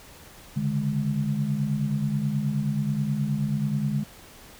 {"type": "tone cluster", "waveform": "sine", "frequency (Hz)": [137.7, 147.1, 208.5], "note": ["C#3", "D3", "G#3"], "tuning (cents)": [-11, 3, 7], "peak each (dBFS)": [-31, -26, -27], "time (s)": [0.56, 4.04], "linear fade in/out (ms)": 10, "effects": ["pink hiss -48 dBFS RMS until 4.59 s"]}